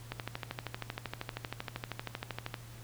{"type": "click train", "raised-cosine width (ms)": 0.3, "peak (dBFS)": -20, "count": 32, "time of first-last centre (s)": [0.12, 2.542], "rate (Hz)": 12.8, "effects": ["added 117 Hz sine -48 dBFS peak until 2.83 s", "pink hiss -54 dBFS RMS until 2.83 s"]}